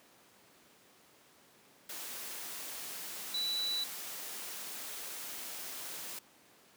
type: tone in noise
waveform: sine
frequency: 3951 Hz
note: B7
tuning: in tune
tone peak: -32 dBFS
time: 3.34-3.84 s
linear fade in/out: 5 ms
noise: white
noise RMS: -43 dBFS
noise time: 1.89-6.19 s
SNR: +8 dB
effects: pink hiss -62 dBFS RMS until 6.76 s + high-pass 200 Hz 12 dB/octave